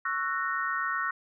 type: chord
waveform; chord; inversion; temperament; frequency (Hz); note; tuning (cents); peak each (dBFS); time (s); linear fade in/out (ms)
sine; F# dominant seventh; second; just; 1110 / 1332 / 1480 / 1850; C#6 / E6 / F#6 / A#6; +2 / +18 / 0 / -14; -33; 0.05-1.11; 5
effects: none